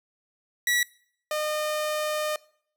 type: tone pair in turn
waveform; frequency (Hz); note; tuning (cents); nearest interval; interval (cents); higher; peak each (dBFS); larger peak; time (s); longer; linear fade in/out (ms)
sawtooth; 1939 / 609; B6 / D#5; -32 / -37; octave + minor sixth; 2005; first; -18 / -22; first; 0.67-0.83 / 1.31-2.36; second; 2
effects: noise-tail reverb RT60 0.6 s tail -22 dB re dry